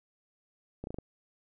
slowing click train, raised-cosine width 2 ms, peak -25 dBFS, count 5, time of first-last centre 0.84-0.986 s, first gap 31 ms, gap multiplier 1.11, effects none

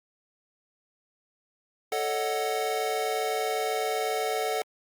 square chord, D# half-diminished seventh, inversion second, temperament equal, 440 / 554.4 / 622.3 / 740 Hz, A4 / C#5 / D#5 / F#5, 0 / 0 / 0 / 0 cents, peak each -31 / -37 / -36 / -31 dBFS, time 1.92-4.62 s, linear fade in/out 2 ms, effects Opus 48 kbps

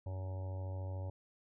harmonic tone, 93.7 Hz, F#2, 22 cents sharp, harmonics 1 / 3 / 4 / 5 / 6 / 7 / 8 / 9 / 10, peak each -38 / -56 / -58 / -60 / -51 / -61 / -62 / -58 / -62 dBFS, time 0.06-1.1 s, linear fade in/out 5 ms, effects none

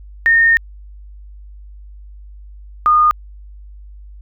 sine tone pair in turn, 1833 / 1223.4 Hz, A#6 / D#6, -30 / -30 cents, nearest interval perfect fifth, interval 700 cents, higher first, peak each -8 dBFS, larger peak neither, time 0.26-0.57 / 2.86-3.11 s, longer first, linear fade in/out 0 ms, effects added 50 Hz sine -34 dBFS peak until 4.21 s

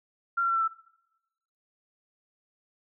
sine tone with pitch steps, 1380 / 1366.5 / 1353.2 / 1339.9 / 1326.8 Hz, F6 / F6 / E6 / E6 / E6, -21 / -38 / +45 / +28 / +11 cents, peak -23 dBFS, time 0.37-0.68 s, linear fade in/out 10 ms, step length 62 ms, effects noise-tail reverb RT60 1.0 s tail -24 dB re dry

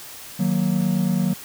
triangle chord, D# minor, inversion none, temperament equal, 155.56 / 185 / 233.1 Hz, D#3 / F#3 / A#3, 0 / 0 / 0 cents, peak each -23 / -18 / -23 dBFS, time 0.39-1.34 s, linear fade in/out 10 ms, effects white hiss -39 dBFS RMS until 1.44 s

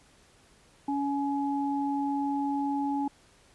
sine tone pair together, 280.9 / 843 Hz, C#4 / G#5, +23 / +26 cents, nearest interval octave + perfect fifth, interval 1903 cents, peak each -28 / -31 dBFS, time 0.88-3.08 s, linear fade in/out 5 ms, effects pink hiss -60 dBFS RMS until 3.54 s + resampled to 24000 Hz

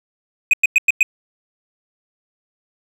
triangle tone bursts, 2505 Hz, D#7, 11 cents sharp, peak -7 dBFS, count 5, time 0.51-1.03 s, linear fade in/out 2 ms, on 24 ms, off 100 ms, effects none

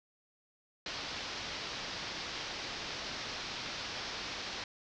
white low-pass noise, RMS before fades -41 dBFS, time 0.86-4.64 s, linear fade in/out 2 ms, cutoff 5500 Hz, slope 48 dB/octave, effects none

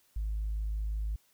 sine tone, 52.8 Hz, G#1, 29 cents sharp, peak -29 dBFS, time 0.16-1.16 s, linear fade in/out 5 ms, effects tanh soft clip ceiling -27 dBFS + white hiss -68 dBFS RMS until 1.33 s

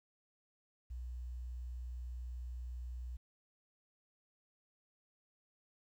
sine tone, 61.3 Hz, B1, 12 cents flat, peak -40 dBFS, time 0.9-3.17 s, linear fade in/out 10 ms, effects tanh soft clip ceiling -37 dBFS + 12-bit

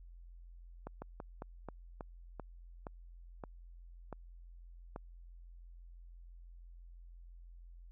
slowing click train, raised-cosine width 1 ms, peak -29 dBFS, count 11, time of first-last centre 0.87-4.961 s, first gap 150 ms, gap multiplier 1.21, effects added 43 Hz sine -51 dBFS peak until 7.91 s

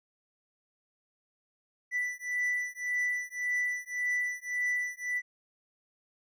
triangle beating tone pair, 1975.5 / 1977.3 Hz, B6 / B6, 0 / +2 cents, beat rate 1.8 Hz, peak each -31 dBFS, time 1.91-5.22 s, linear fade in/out 50 ms, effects none

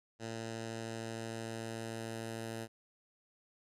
10% pulse tone with low-pass filter sweep, 113.3 Hz, A#2, 49 cents flat, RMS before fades -42 dBFS, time 0.19-2.68 s, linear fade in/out 50 ms, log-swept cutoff 7300 to 11000 Hz, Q 1.5, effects none

